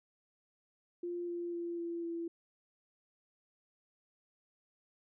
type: tone with pitch steps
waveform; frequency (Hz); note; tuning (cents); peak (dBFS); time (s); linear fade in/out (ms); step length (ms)
sine; 349.1 / 345.9 / 342.7 / 339.6 / 336.4; F4 / F4 / F4 / F4 / E4; -1 / -17 / -33 / -48 / +35; -36; 1.03-2.28; 5; 250
effects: none